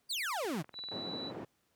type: exponential sweep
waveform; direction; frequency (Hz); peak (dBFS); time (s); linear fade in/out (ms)
35% pulse; down; 4900 to 136.5; -32; 0.09-0.63; 20
type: click train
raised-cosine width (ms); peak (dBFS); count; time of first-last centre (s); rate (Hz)
0.5; -36; 10; 0.45-0.887; 20.6
type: tone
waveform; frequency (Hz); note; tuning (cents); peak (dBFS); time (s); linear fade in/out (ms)
sine; 3951; B7; 0; -40; 0.73-1.32; 50
type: band-pass noise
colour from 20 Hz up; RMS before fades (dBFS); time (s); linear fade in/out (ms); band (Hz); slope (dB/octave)
white; -43; 0.91-1.45; 5; 140 to 490; 12
effects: pink hiss -75 dBFS RMS until 1.75 s + high-pass 80 Hz 12 dB/octave

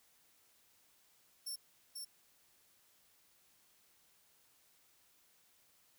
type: tone with echo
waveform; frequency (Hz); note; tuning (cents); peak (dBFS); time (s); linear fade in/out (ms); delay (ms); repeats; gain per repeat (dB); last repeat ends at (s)
15% pulse; 5420; E8; +47; -35; 1.46-1.56; 10; 490; 1; -3; 2.05
effects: white hiss -70 dBFS RMS until 5.98 s

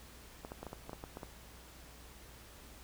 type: clicks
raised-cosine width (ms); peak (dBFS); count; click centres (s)
1; -29; 10; 0.449 / 0.519 / 0.63 / 0.667 / 0.731 / 0.895 / 0.932 / 1.039 / 1.171 / 1.232
effects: added 60 Hz sine -57 dBFS peak until 2.83 s + pink hiss -56 dBFS RMS until 2.83 s

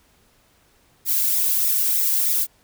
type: noise with flanger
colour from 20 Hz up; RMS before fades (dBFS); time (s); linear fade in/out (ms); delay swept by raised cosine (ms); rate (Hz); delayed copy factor
violet; -20; 1.05-2.47; 50; 0.66 to 1.66; 3.2; -0.6
effects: pink hiss -59 dBFS RMS until 2.63 s

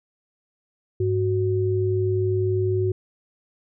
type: tone pair together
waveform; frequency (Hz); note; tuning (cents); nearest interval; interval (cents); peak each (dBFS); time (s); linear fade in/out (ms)
sine; 102.04 / 370; G#2 / F#4; -30 / 0; octave + minor seventh; 2230; -22; 1-2.92; 5
effects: none

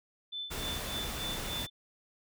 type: tone with tremolo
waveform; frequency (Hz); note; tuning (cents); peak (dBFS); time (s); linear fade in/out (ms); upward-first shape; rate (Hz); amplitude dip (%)
sine; 3520; A7; 0; -35; 0.32-1.7; 10; sine; 3.4; 85
type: noise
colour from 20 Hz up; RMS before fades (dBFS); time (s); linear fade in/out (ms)
pink; -38; 0.5-1.67; 20
effects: none

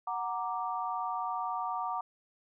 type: chord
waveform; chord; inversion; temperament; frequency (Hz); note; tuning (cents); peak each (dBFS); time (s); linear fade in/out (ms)
sine; Gb augmented; none; equal; 740 / 932.3 / 1174.7; Gb5 / Bb5 / D6; 0 / 0 / 0; -36 / -36 / -36; 0.07-2.01; 5
effects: none

